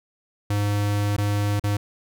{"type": "tone with dropouts", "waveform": "square", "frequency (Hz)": 102.7, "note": "G#2", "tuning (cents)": -19, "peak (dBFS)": -21, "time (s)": [0.5, 1.77], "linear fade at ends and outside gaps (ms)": 5, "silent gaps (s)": [[1.166, 1.181], [1.597, 1.638]], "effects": []}